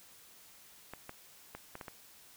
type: clicks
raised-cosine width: 0.5 ms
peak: -28 dBFS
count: 6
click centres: 0.936 / 1.094 / 1.55 / 1.754 / 1.812 / 1.882 s
effects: white hiss -58 dBFS RMS until 2.36 s